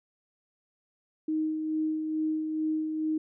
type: tone with tremolo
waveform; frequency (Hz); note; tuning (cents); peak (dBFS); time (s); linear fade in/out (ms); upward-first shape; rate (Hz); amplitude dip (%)
sine; 312.4; D#4; +7; -25; 1.28-3.18; 5; sine; 2.3; 40
effects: none